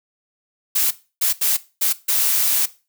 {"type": "noise bursts at uneven times", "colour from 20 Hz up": "blue", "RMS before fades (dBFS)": -18, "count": 5, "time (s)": [[0.75, 0.91], [1.21, 1.33], [1.41, 1.57], [1.81, 1.93], [2.08, 2.66]], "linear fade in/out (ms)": 10, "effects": ["noise-tail reverb RT60 0.3 s tail -17 dB re dry"]}